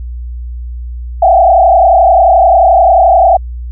sine tone with frequency modulation, 718 Hz, F5, 48 cents sharp, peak -3 dBFS, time 1.22-3.37 s, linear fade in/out 5 ms, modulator 31.4 Hz, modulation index 2.1, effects added 60 Hz sine -19 dBFS peak until 3.71 s

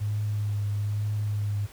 sine tone with vibrato, 103.83 Hz, G#2, in tune, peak -25 dBFS, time 0-1.67 s, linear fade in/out 20 ms, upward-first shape triangle, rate 1.1 Hz, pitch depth 26 cents each way, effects pink hiss -50 dBFS RMS until 1.72 s

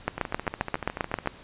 two click trains, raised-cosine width 0.5 ms, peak -16 / -9 dBFS, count 16 / 10, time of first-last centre 0.18-1.259 / 0.08-1.274 s, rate 13.9 / 7.54 Hz, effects pink hiss -49 dBFS RMS until 1.43 s + resampled to 8000 Hz

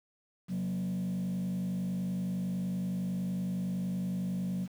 sine tone with frequency modulation, 183.6 Hz, F#3, 13 cents flat, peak -28 dBFS, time 0.48-4.68 s, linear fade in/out 50 ms, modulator 50.8 Hz, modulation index 0.63, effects tanh soft clip ceiling -30 dBFS + 9-bit

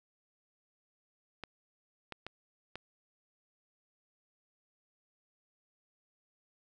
clicks, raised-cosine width 0.3 ms, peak -25 dBFS, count 4, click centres 1.437 / 2.123 / 2.266 / 2.756 s, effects none

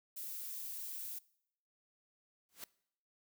violet noise, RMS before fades -44 dBFS, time 0.16-1.19 s, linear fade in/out 10 ms
white noise with exponential growth, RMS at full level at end -43 dBFS, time 2.49-2.64 s, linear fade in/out 1 ms, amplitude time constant 31 ms
effects noise-tail reverb RT60 0.7 s tail -22 dB re dry

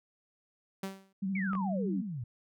sawtooth tone with exponential decay, 193.1 Hz, G3, 26 cents flat, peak -29 dBFS, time 0.83-1.13 s, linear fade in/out 5 ms, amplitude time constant 65 ms
sine tone with vibrato, 192.4 Hz, G3, 32 cents flat, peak -30 dBFS, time 1.22-2.02 s, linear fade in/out 10 ms, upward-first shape square, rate 14 Hz, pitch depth 43 cents each way
sine exponential sweep, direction down, 2340 to 110 Hz, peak -35 dBFS, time 1.35-2.24 s, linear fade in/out 5 ms
clicks, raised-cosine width 0.5 ms, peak -28 dBFS, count 2, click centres 1.533 / 1.552 s
effects none

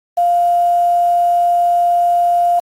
sine tone with quantisation, 698.5 Hz, F5, in tune, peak -10 dBFS, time 0.17-2.6 s, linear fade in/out 10 ms, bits 6, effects AAC 48 kbps

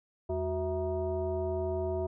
sine tone with frequency modulation, 370 Hz, F#4, in tune, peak -29 dBFS, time 0.29-2.07 s, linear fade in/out 10 ms, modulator 286 Hz, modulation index 1.2, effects none

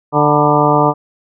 harmonic tone with a mistuned harmonic, 148.3 Hz, D3, 17 cents sharp, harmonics 1 / 2 / 3 / 4 / 5 / 6 / 7 / 8, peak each -17 / -17 / -17 / -17 / -17 / -17 / -17 / -17 dBFS, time 0.12-0.94 s, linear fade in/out 50 ms, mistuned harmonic 7, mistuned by -89 cents, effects none

